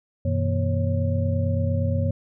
sine tone cluster, 93.2 / 121.9 / 160.6 / 237.7 / 548 Hz, F#2 / B2 / E3 / A#3 / C#5, +13 / -22 / -45 / +34 / -20 cents, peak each -22 / -28 / -30 / -30 / -30 dBFS, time 0.25-2.11 s, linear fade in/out 5 ms, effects none

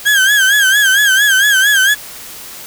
35% pulse tone with vibrato, 1609 Hz, G6, 45 cents sharp, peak -6 dBFS, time 0.05-1.95 s, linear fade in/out 20 ms, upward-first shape sine, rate 4.4 Hz, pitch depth 100 cents each way, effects white hiss -31 dBFS RMS until 2.66 s

